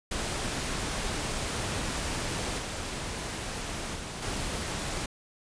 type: noise with level steps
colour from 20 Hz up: pink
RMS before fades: -32 / -35 / -38 / -33 dBFS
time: 0.11-5.06 s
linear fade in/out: 5 ms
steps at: 2.58 / 3.95 / 4.22 s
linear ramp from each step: 5 ms
effects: resampled to 22050 Hz